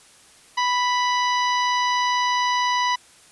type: harmonic tone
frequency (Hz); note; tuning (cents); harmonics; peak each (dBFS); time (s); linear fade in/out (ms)
987.8; B5; 0; 1 / 2 / 3 / 4 / 5 / 6; -20 / -26 / -30 / -32 / -34 / -36; 0.57-2.96; 10
effects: white hiss -51 dBFS RMS until 3.31 s + resampled to 24000 Hz